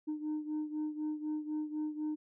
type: beating tone pair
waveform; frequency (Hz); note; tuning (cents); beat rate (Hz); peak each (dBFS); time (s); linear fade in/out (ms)
sine; 304.1 / 308.1; D#4 / D#4; -40 / -17; 4; -34 / -38; 0.07-2.16; 20
effects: tanh soft clip ceiling -31 dBFS